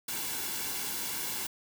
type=noise with comb filter; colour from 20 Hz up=white; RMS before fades=-35 dBFS; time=0.08-1.47 s; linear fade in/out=5 ms; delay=1.6 ms; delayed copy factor=-0.55; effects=none